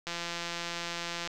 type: click train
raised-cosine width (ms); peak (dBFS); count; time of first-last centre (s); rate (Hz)
0.2; -18; 207; 0.07-1.275; 171
effects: none